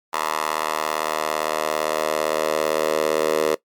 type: tone with high-pass filter sweep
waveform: 10% pulse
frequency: 77.7 Hz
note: D#2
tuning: 2 cents flat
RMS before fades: -22 dBFS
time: 0.13-3.55 s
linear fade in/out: 5 ms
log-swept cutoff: 850 to 490 Hz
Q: 3.3
effects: noise-tail reverb RT60 0.1 s tail -19 dB re dry + MP3 96 kbps